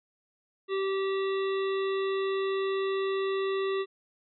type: harmonic tone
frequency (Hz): 387.9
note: G4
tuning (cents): -18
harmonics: 1 / 3 / 5 / 7 / 9 / 10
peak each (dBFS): -27 / -37 / -41 / -44 / -46 / -47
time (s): 0.68-3.86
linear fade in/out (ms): 50
effects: none